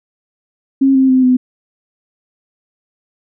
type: tone with pitch steps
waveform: sine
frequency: 270.3 / 264.4 / 258.7 / 253.1 Hz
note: C#4 / C4 / C4 / B3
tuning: -44 / +18 / -19 / +43 cents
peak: -7 dBFS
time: 0.81-1.37 s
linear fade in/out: 10 ms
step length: 140 ms
effects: none